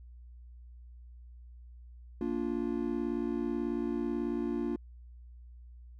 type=chord; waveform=triangle; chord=Bb major; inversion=none; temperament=just; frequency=233.1 / 291.4 / 349.6 Hz; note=Bb3 / D4 / F4; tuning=0 / -13 / +2 cents; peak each=-33 dBFS; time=2.21-4.76 s; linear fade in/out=2 ms; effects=added 60 Hz sine -48 dBFS peak until 5.99 s